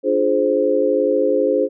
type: chord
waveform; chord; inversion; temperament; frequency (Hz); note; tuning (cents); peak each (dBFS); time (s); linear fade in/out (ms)
sine; D half-diminished seventh; none; equal with one note detuned; 293.7 / 349.2 / 421.3 / 523.3; D4 / F4 / Ab4 / C5; 0 / 0 / +25 / 0; -22 / -23 / -19 / -17; 0.03-1.69; 50
effects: none